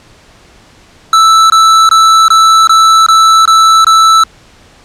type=tone bursts; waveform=square; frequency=1318.5 Hz; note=E6; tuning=in tune; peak=-3 dBFS; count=8; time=1.13-4.237 s; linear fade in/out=2 ms; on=370 ms; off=21 ms; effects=pink hiss -41 dBFS RMS until 4.84 s + low-pass 7000 Hz 12 dB/octave